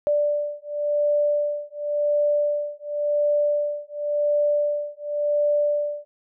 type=beating tone pair; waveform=sine; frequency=587.3 / 588.22 Hz; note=D5 / D5; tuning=0 / +3 cents; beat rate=0.92 Hz; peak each=-23 dBFS; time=0.07-6.05 s; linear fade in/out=0 ms; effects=none